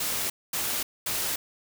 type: noise bursts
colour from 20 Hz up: white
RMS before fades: -29 dBFS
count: 3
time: 0-1.36 s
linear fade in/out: 5 ms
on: 300 ms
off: 230 ms
effects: none